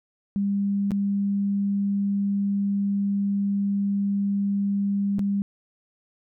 sine tone with dropouts, 200 Hz, G3, 35 cents sharp, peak -21 dBFS, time 0.36-5.42 s, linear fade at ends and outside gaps 0 ms, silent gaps 0.908-0.917 / 5.185-5.193 s, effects none

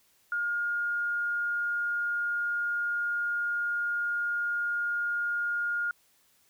sine tone, 1420 Hz, F6, 28 cents sharp, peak -27 dBFS, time 0.32-5.91 s, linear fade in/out 2 ms, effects white hiss -66 dBFS RMS until 6.49 s

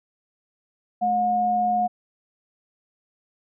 sine tone pair together, 214.2 / 720.5 Hz, A3 / F#5, -46 / -46 cents, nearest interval octave + major sixth, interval 2100 cents, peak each -30 / -19 dBFS, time 1.01-1.88 s, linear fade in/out 20 ms, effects none

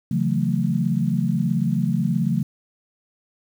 sine chord, F# minor seventh, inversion second, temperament just, 138.75 / 166.5 / 185 / 222 Hz, C#3 / E3 / F#3 / A3, +2 / +18 / 0 / +16 cents, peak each -24 dBFS, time 0.11-2.43 s, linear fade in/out 5 ms, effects 8-bit

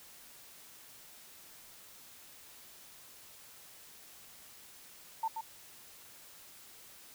sine tone with echo, 897 Hz, A5, 33 cents sharp, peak -30 dBFS, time 5.23-5.28 s, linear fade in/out 5 ms, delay 130 ms, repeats 1, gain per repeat -6 dB, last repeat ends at 5.41 s, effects white hiss -55 dBFS RMS until 7.14 s

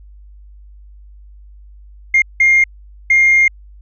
sine tone bursts at uneven times, 2122 Hz, C7, 24 cents sharp, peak -6 dBFS, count 3, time 2.14-2.22 / 2.4-2.64 / 3.1-3.48 s, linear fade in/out 5 ms, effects tanh soft clip ceiling -4 dBFS + added 50 Hz sine -37 dBFS peak until 3.81 s

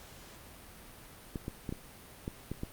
clicks, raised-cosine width 3 ms, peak -23 dBFS, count 7, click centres 1.358 / 1.481 / 1.692 / 1.725 / 2.279 / 2.516 / 2.634 s, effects pink hiss -52 dBFS RMS until 2.72 s + Opus 48 kbps

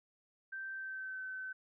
sine tone with pitch glide, 1561 to 1526.2 Hz, G6 to G6, -8 to -47 cents, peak -40 dBFS, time 0.52-1.53 s, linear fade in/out 10 ms, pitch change -39 cents, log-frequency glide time 0.73-1.22 s, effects none

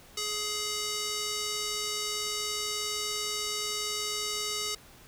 square tone with band-pass filter, 419.7 Hz, G#4, 18 cents sharp, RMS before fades -33 dBFS, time 0.17-4.75 s, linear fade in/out 5 ms, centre 5600 Hz, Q 1.3, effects pink hiss -54 dBFS RMS until 5.07 s

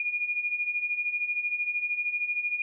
sine beating tone pair, 2426 / 2439 Hz, D#7 / D#7, -44 / -35 cents, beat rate 13 Hz, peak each -33 / -28 dBFS, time 0-2.62 s, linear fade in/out 2 ms, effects none

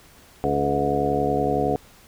harmonic tone with a mistuned harmonic, 70.8 Hz, C#2, 37 cents sharp, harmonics 1 / 2 / 3 / 4 / 5 / 6 / 7 / 9 / 10, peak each -35 / -30 / -33 / -27 / -36 / -25 / -27 / -30 / -25 dBFS, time 0.44-1.76 s, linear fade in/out 0 ms, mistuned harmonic 10, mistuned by +41 cents, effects pink hiss -51 dBFS RMS until 2.07 s

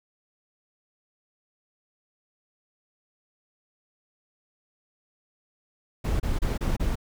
brown noise bursts, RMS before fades -25 dBFS, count 5, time 6.04-6.956 s, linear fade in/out 10 ms, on 160 ms, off 29 ms, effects none

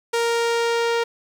sawtooth tone with low-pass filter sweep, 466.2 Hz, A#4, in tune, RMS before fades -21 dBFS, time 0.13-1.04 s, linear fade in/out 10 ms, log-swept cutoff 10000 to 4700 Hz, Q 0.76, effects 8-bit

